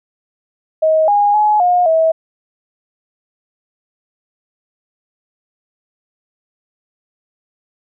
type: tone with pitch steps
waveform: sine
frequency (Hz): 632 / 820 / 845 / 715 / 646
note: D#5 / G#5 / G#5 / F5 / E5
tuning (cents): +27 / -22 / +30 / +41 / -35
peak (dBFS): -9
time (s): 0.82-2.12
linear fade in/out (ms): 10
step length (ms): 260
effects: none